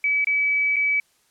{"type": "tone with dropouts", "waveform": "sine", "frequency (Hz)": 2289, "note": "D7", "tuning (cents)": -45, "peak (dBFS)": -18, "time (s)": [0.04, 1], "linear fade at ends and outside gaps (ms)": 2, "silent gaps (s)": [[0.245, 0.27], [0.76, 0.765]], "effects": ["white hiss -63 dBFS RMS until 1.3 s", "low-pass 11000 Hz 12 dB/octave"]}